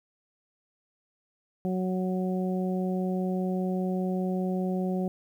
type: harmonic tone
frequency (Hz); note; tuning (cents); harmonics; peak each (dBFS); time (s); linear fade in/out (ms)
185; F#3; 0; 1 / 2 / 3 / 4; -27 / -33 / -37 / -39; 1.65-5.08; 0
effects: 10-bit